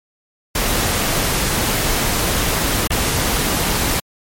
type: noise with dropouts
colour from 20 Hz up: pink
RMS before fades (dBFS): -18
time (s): 0.55-4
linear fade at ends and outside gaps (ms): 5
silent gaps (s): 2.874-2.903
effects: MP3 64 kbps